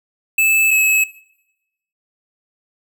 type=tone pair in turn; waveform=square; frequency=2621 / 2583 Hz; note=E7 / E7; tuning=-11 / -36 cents; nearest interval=unison; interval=25 cents; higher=first; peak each=-12 dBFS; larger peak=neither; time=0.38-0.71 / 0.71-1.04 s; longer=neither; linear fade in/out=5 ms; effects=noise-tail reverb RT60 0.9 s tail -20 dB re dry